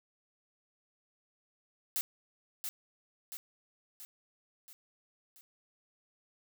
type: noise with echo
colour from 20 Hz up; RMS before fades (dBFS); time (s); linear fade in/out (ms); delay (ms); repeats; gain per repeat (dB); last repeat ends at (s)
blue; -33; 1.96-2.01; 0; 680; 5; -5; 5.41
effects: none